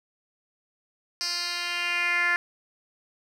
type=tone with band-pass filter sweep; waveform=10% pulse; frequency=349.2 Hz; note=F4; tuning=in tune; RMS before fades=-27 dBFS; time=1.21-2.36 s; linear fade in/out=0 ms; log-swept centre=5100 to 1800 Hz; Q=3.5; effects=none